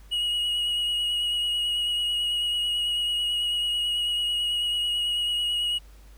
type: tone with vibrato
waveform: triangle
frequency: 2898 Hz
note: F#7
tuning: 37 cents flat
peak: -22 dBFS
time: 0.11-5.79 s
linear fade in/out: 20 ms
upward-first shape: sine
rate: 9.1 Hz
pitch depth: 16 cents each way
effects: added 50 Hz sine -46 dBFS peak until 6.17 s + pink hiss -58 dBFS RMS until 6.17 s